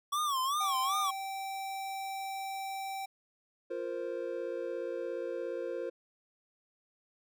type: tone with vibrato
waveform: square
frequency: 1123 Hz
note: C#6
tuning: 22 cents sharp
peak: -30 dBFS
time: 0.12-1.11 s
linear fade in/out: 10 ms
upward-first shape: sine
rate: 2.6 Hz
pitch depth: 150 cents each way
type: tone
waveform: square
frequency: 777 Hz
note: G5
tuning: 16 cents flat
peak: -37 dBFS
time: 0.6-3.06 s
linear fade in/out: 10 ms
type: chord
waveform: triangle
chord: F suspended fourth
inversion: none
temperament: equal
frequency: 349.2 / 466.2 / 523.3 Hz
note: F4 / Bb4 / C5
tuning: 0 / 0 / 0 cents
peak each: -38 / -37 / -36 dBFS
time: 3.7-5.9 s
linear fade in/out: 10 ms
effects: none